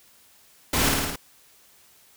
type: noise with echo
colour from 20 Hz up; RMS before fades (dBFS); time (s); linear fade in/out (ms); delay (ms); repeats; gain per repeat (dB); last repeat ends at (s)
pink; -23; 0.73-0.89; 5; 54; 5; -2; 1.16
effects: white hiss -56 dBFS RMS until 2.16 s